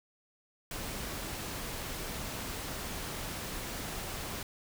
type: noise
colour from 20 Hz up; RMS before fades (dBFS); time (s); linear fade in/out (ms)
pink; -39; 0.71-4.43; 2
effects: none